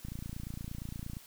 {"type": "click train", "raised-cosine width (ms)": 5, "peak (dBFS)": -28, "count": 33, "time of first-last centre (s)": [0.05, 1.169], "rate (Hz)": 28.6, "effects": ["white hiss -55 dBFS RMS until 1.26 s"]}